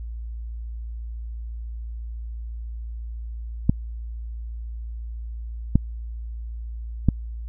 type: clicks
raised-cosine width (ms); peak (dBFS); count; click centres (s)
5; -3; 3; 3.695 / 5.756 / 7.087
effects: added 57 Hz sine -30 dBFS peak until 7.48 s